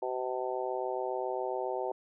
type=harmonic tone; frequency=127.3 Hz; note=C3; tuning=47 cents flat; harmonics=3 / 4 / 5 / 6 / 7; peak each=-36 / -37 / -38 / -39 / -39 dBFS; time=0.02-1.92 s; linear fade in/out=5 ms; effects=none